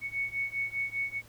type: beating tone pair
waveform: sine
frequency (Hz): 2216 / 2221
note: C#7 / C#7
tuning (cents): -1 / +3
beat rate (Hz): 5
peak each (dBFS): -34 / -33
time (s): 0.01-1.22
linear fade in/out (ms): 50
effects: added 110 Hz sine -56 dBFS peak until 1.28 s + pink hiss -57 dBFS RMS until 1.28 s